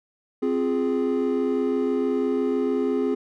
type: chord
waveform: triangle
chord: F minor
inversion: second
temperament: equal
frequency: 261.6 / 349.2 / 415.3 Hz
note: C4 / F4 / Ab4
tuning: 0 / 0 / 0 cents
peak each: -22 / -26 / -22 dBFS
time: 0.42-3.15 s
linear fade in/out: 10 ms
effects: tanh soft clip ceiling -10 dBFS